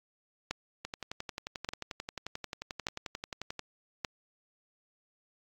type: two click trains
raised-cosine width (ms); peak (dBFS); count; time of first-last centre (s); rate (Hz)
0.2; -15 / -20; 4 / 32; 0.51-4.048 / 0.85-3.593; 0.848 / 11.3
effects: AAC 64 kbps